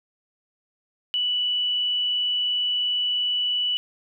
sine tone with frequency modulation, 2960 Hz, F#7, in tune, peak -21 dBFS, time 1.14-3.77 s, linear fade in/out 0 ms, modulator 37.1 Hz, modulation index 0.44, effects none

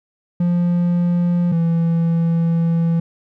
triangle tone pair in turn, 174.61 / 166.81 Hz, F3 / E3, 0 / +21 cents, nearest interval minor second, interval 79 cents, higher first, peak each -12 dBFS, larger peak neither, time 0.4-1.52 / 1.52-3 s, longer second, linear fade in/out 5 ms, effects none

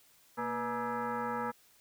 sine tone with frequency modulation, 233.1 Hz, A#3, in tune, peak -32 dBFS, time 0.37-1.52 s, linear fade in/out 20 ms, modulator 360 Hz, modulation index 3.6, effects white hiss -64 dBFS RMS until 1.8 s

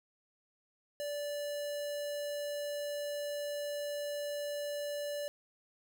square tone with notch filter, 582 Hz, D5, 16 cents flat, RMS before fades -38 dBFS, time 1-5.28 s, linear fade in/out 0 ms, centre 1400 Hz, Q 1.5, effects none

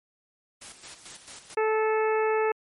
white noise with tremolo, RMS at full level -42 dBFS, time 0.61-1.55 s, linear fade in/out 10 ms, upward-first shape square, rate 4.5 Hz, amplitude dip 60%
harmonic tone, 436.4 Hz, A4, 14 cents flat, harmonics 1 / 2 / 3 / 4 / 5 / 6, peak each -23 / -29 / -33 / -35 / -37 / -39 dBFS, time 1.57-2.52 s, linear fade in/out 5 ms
effects MP3 48 kbps

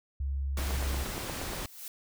sine tone with pitch glide, 68.7 to 66.86 Hz, C#2 to C2, -15 to +38 cents, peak -29 dBFS, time 0.2-1.04 s, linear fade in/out 5 ms, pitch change -47 cents, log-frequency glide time 0.52-0.91 s
pink noise, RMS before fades -37 dBFS, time 0.57-1.66 s, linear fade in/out 2 ms
click train, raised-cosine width 1 ms, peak -23 dBFS, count 9, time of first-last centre 0.59-1.533 s, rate 8.48 Hz
blue noise with exponential growth, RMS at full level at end -39 dBFS, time 1.37-1.88 s, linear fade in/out 2 ms, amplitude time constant 110 ms
effects none

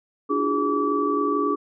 sine tone cluster, 291.5 / 335.9 / 363 / 413.9 / 1152 Hz, D4 / E4 / F#4 / G#4 / D6, -13 / +33 / -33 / -6 / -34 cents, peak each -25 / -32 / -31 / -25 / -24 dBFS, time 0.29-1.56 s, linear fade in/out 20 ms, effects none

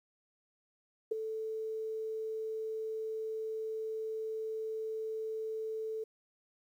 sine tone with ADSR envelope, 440 Hz, A4, in tune, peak -26 dBFS, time 1.11-6.04 s, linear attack 10 ms, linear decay 9 ms, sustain -9 dB, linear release 7 ms, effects 11-bit

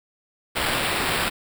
blue noise with sample-and-hold, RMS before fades -24 dBFS, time 0.55-1.3 s, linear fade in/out 20 ms, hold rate 6300 Hz, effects none

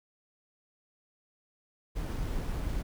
brown noise with sample-and-hold, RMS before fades -33 dBFS, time 1.95-2.83 s, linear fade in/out 20 ms, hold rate 11025 Hz, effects none

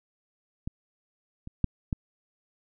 clicks, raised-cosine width 5 ms, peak -20 / -27 / -10 / -15 dBFS, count 4, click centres 0.675 / 1.474 / 1.643 / 1.928 s, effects none

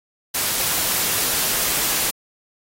white noise, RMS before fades -21 dBFS, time 0.34-2.11 s, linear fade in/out 10 ms, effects AAC 48 kbps

